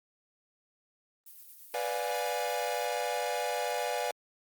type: noise with tremolo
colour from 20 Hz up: violet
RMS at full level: -49 dBFS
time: 1.26-2.86 s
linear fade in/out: 5 ms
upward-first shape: sine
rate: 8.9 Hz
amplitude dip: 35%
type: chord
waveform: 45% pulse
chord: B diminished seventh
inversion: none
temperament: equal with one note detuned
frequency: 493.9 / 587.3 / 709.4 / 830.6 Hz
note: B4 / D5 / F5 / Ab5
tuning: 0 / 0 / +27 / 0 cents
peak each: -36 dBFS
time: 1.74-4.11 s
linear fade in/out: 2 ms
effects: Opus 24 kbps